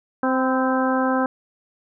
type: harmonic tone with a mistuned harmonic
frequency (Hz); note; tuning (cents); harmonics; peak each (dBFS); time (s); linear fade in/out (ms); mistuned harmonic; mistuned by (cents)
260.6; C4; -7; 1 / 2 / 3 / 4 / 5 / 6; -21 / -24 / -26 / -27 / -28 / -29; 0.23-1.26; 2; 4; -31
effects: none